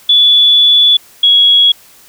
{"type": "tone pair in turn", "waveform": "sine", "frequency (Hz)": [3441, 3333], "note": ["A7", "G#7"], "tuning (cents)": [-39, 5], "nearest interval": "minor second", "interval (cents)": 56, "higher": "first", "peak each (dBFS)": -4, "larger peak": "neither", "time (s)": [[0.09, 0.97], [1.23, 1.72]], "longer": "first", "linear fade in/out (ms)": 5, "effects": ["white hiss -42 dBFS RMS until 2.08 s"]}